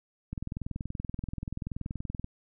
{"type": "click train", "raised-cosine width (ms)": 5, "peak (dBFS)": -22, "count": 41, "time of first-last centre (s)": [0.33, 2.244], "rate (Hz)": 20.9, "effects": []}